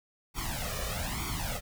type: noise with flanger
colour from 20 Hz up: pink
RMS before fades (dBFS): -34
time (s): 0.34-1.61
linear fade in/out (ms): 50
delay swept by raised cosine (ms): 0.88 to 1.71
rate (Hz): 1.1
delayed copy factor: +1
effects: none